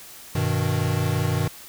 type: chord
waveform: square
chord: G augmented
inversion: none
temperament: equal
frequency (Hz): 98 / 123.47 / 155.56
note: G2 / B2 / D#3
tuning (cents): 0 / 0 / 0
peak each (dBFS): -26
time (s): 0.35-1.48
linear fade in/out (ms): 5
effects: white hiss -43 dBFS RMS until 1.68 s